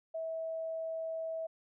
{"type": "tone", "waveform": "sine", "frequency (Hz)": 649, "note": "E5", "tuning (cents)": -27, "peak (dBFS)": -35, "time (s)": [0.14, 1.47], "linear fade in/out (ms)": 10, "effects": []}